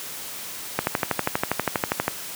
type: click train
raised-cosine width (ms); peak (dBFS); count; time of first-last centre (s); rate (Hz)
0.5; -5; 17; 0.79-2.08; 12.4
effects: white hiss -35 dBFS RMS until 2.35 s + high-pass 100 Hz 12 dB/octave